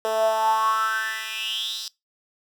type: tone with high-pass filter sweep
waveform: 10% pulse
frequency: 220 Hz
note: A3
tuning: in tune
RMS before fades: -24 dBFS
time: 0.05-1.88 s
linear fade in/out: 0 ms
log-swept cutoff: 520 to 4600 Hz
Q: 8
effects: noise-tail reverb RT60 0.2 s tail -22 dB re dry